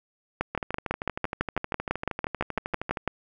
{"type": "two click trains", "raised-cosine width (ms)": 0.5, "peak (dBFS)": [-15, -10], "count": [32, 17], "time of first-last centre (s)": [[0.55, 2.972], [0.41, 3.077]], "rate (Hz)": [12.8, 6], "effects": []}